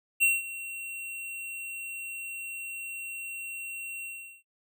square tone with ADSR envelope, 2731 Hz, F7, 39 cents flat, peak -19 dBFS, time 0.2-4.43 s, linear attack 29 ms, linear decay 190 ms, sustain -17 dB, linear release 390 ms, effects noise-tail reverb RT60 0.1 s tail -17 dB re dry

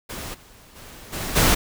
pink noise with level steps, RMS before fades -33 / -49 / -42 / -29 / -17 dBFS, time 0.09-1.55 s, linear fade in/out 10 ms, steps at 0.33 / 0.75 / 1.12 / 1.35 s, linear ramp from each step 20 ms, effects none

